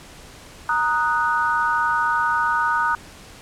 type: chord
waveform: sine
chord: D# minor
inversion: second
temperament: equal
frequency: 932.3 / 1244.5 / 1480 Hz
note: A#5 / D#6 / F#6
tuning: 0 / 0 / 0 cents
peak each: -22 dBFS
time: 0.69-2.95 s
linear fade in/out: 2 ms
effects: pink hiss -43 dBFS RMS until 3.41 s + low-pass 10000 Hz 12 dB/octave